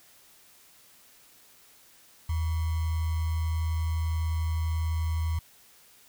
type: tone with sample-and-hold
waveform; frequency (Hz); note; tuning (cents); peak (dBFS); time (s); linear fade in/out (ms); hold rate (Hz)
sine; 80.8; E2; -34; -25; 2.29-5.39; 5; 1050
effects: white hiss -57 dBFS RMS until 6.08 s